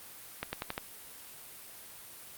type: accelerating click train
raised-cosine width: 0.3 ms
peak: -17 dBFS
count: 5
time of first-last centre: 0.43-0.779 s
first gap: 100 ms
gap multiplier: 0.91
effects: white hiss -49 dBFS RMS until 2.37 s + Opus 32 kbps